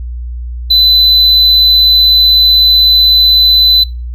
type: tone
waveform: triangle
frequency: 4012 Hz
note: B7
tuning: 26 cents sharp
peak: -3 dBFS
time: 0.7-3.84 s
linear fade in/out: 10 ms
effects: noise-tail reverb RT60 0.3 s tail -24 dB re dry + added 60 Hz sine -18 dBFS peak until 4.14 s